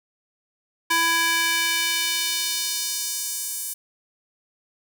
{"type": "tone with high-pass filter sweep", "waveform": "square", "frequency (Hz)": 332, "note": "E4", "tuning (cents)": 12, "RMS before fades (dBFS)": -24, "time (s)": [0.9, 3.74], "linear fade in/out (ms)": 10, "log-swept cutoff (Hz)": [1200, 9500], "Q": 1.1, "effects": []}